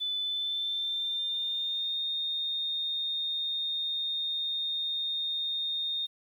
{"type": "tone with pitch glide", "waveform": "sine", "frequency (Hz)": [3499, 3671], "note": ["A7", "A#7"], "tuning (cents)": [-10, -27], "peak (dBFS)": -29, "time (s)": [0, 6.07], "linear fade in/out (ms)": 20, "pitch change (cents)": 83, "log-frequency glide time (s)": [0.18, 1.97], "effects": ["10-bit"]}